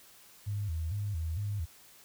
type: tone with vibrato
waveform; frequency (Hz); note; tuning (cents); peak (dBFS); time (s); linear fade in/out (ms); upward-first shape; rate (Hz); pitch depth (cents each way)
sine; 91; F#2; -28; -31; 0.46-1.66; 20; square; 2.2; 210
effects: white hiss -57 dBFS RMS until 2.04 s